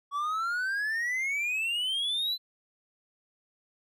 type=exponential sweep; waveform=triangle; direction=up; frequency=1123 to 4067 Hz; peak=-26 dBFS; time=0.11-2.38 s; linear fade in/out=50 ms; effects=none